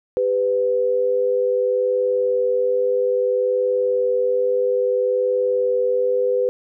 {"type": "tone pair together", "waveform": "sine", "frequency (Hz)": [399.4, 500], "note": ["G4", "B4"], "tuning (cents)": [32, 21], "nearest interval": "major third", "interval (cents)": 389, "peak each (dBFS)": [-23, -17], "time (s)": [0.17, 6.49], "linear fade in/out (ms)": 0, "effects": []}